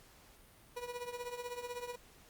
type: tone with tremolo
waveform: 30% pulse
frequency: 486.8 Hz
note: B4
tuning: 25 cents flat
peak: -35 dBFS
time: 0.76-1.96 s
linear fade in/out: 10 ms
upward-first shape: triangle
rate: 16 Hz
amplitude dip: 80%
effects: pink hiss -61 dBFS RMS until 2.29 s + Opus 48 kbps